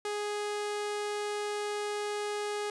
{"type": "tone", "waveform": "sawtooth", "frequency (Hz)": 415.3, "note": "G#4", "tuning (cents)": 0, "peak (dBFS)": -28, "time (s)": [0.05, 2.7], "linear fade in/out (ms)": 2, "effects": ["resampled to 24000 Hz"]}